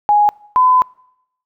sine tone pair in turn, 830.6 / 1011.8 Hz, G#5 / B5, 0 / +42 cents, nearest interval minor third, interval 342 cents, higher second, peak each -8 dBFS, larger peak neither, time 0.09-0.29 / 0.56-0.82 s, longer second, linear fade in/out 0 ms, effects noise-tail reverb RT60 0.8 s tail -25 dB re dry

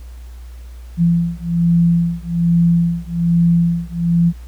sine beating tone pair, 169.5 / 170.7 Hz, E3 / F3, +49 / -39 cents, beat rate 1.2 Hz, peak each -15 dBFS, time 0.97-4.33 s, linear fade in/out 50 ms, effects added 60 Hz sine -31 dBFS peak until 4.47 s + pink hiss -50 dBFS RMS until 4.47 s

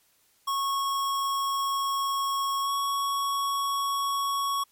square tone with pitch glide, 1100 to 1112.8 Hz, C#6 to C#6, -14 to +6 cents, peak -26 dBFS, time 0.47-4.64 s, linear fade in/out 10 ms, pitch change +20 cents, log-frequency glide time 2.62-2.71 s, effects white hiss -65 dBFS RMS until 4.71 s + MP3 64 kbps

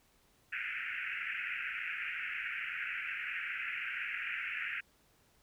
white band-pass noise, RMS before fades -39 dBFS, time 0.52-4.81 s, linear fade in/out 10 ms, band 1400 to 2700 Hz, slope 96 dB/octave, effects pink hiss -69 dBFS RMS until 5.42 s

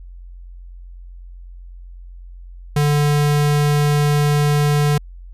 square tone, 146.83 Hz, D3, in tune, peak -14 dBFS, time 2.76-4.98 s, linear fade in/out 5 ms, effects added 44 Hz sine -34 dBFS peak until 5.33 s + resampled to 32000 Hz

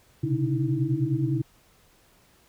sine tone cluster, 120.8 / 129.5 / 139.5 / 300.4 / 324.1 Hz, B2 / C3 / C#3 / D4 / E4, -38 / -17 / +11 / +39 / -29 cents, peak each -35 / -27 / -27 / -34 / -28 dBFS, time 0.23-1.42 s, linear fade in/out 10 ms, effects pink hiss -60 dBFS RMS until 2.48 s

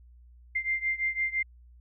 sine beating tone pair, 2093 / 2098.9 Hz, C7 / C7, 0 / +5 cents, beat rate 5.9 Hz, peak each -29 / -31 dBFS, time 0.55-1.43 s, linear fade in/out 10 ms, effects added 60 Hz sine -51 dBFS peak until 1.8 s

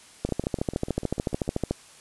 two click trains, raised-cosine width 2 ms, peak -11 / -20 dBFS, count 21 / 9, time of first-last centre 0.25-1.71 / 0.29-1.479 s, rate 13.7 / 6.73 Hz, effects white hiss -51 dBFS RMS until 2 s + resampled to 24000 Hz

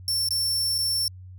sawtooth tone with dropouts, 5420 Hz, E8, 47 cents sharp, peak -20 dBFS, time 0.08-1.08 s, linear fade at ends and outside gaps 1 ms, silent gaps 0.288-0.307 / 0.781-0.786 s, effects added 92 Hz sine -40 dBFS peak until 1.38 s

